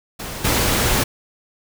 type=noise with level steps; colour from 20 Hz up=pink; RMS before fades=-30 / -18 dBFS; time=0.19-1.04 s; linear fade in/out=10 ms; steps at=0.44 s; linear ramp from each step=10 ms; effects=none